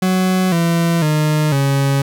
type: tone with pitch steps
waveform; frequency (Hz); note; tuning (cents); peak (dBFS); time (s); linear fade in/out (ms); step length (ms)
40% pulse; 185.8 / 168.42 / 152.67 / 138.39; F#3 / E3 / D#3 / C#3; +7 / +37 / -33 / -3; -12; 0.02-2.02; 5; 500
effects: none